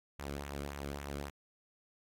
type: tone with flanger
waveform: sawtooth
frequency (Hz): 70.9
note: C#2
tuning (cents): +40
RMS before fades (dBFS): -42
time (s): 0.19-1.3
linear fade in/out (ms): 5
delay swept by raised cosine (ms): 0.2 to 1.14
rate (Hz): 3.6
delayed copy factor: -0.6
effects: AAC 64 kbps